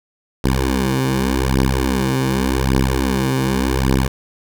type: beating tone pair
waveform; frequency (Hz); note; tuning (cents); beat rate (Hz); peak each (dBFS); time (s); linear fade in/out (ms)
10% pulse; 65.41 / 66.27; C2 / C2; 0 / +23; 0.86; -10; 0.44-4.08; 5
effects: none